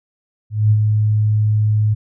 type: tone with ADSR envelope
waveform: sine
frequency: 106.8 Hz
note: G#2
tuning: 49 cents sharp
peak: -8 dBFS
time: 0.5-1.95 s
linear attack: 210 ms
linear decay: 54 ms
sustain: -4 dB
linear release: 20 ms
effects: none